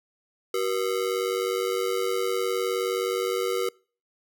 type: ring-modulated tone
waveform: square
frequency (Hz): 428.4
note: A4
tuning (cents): -46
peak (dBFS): -22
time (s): 0.54-3.69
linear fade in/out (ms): 2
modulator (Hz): 49.7
effects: noise-tail reverb RT60 0.4 s tail -26 dB re dry